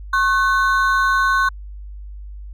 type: ring-modulated tone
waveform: triangle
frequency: 1297 Hz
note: E6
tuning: 28 cents flat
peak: -9 dBFS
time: 0.13-1.49 s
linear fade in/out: 5 ms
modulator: 210 Hz
effects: added 50 Hz sine -31 dBFS peak until 2.53 s